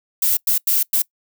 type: noise bursts at uneven times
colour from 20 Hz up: violet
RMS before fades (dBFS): -17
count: 4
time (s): 0.22-0.37 / 0.47-0.58 / 0.67-0.83 / 0.93-1.02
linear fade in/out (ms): 5
effects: noise-tail reverb RT60 0.1 s tail -23 dB re dry